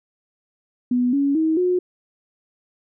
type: tone with pitch steps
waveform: sine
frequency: 246.9 / 280.4 / 318.3 / 361.5 Hz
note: B3 / C#4 / D#4 / F#4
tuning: 0 / +20 / +39 / -40 cents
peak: -16 dBFS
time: 0.91-1.79 s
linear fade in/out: 5 ms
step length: 220 ms
effects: none